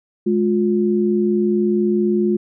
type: tone pair together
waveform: sine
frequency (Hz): 210.4 / 354.8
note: G#3 / F4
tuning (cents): +23 / +27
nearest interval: major sixth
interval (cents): 904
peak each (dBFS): -17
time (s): 0.26-2.37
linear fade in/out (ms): 10
effects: none